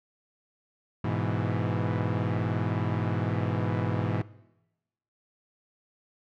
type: chord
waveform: sawtooth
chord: E major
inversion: first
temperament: equal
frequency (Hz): 103.83 / 123.47 / 164.81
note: G#2 / B2 / E3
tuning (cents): 0 / 0 / 0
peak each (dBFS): -26 / -27 / -28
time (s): 1.04-4.22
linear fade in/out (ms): 5
effects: noise-tail reverb RT60 1.0 s tail -20 dB re dry + low-pass 2000 Hz 12 dB/octave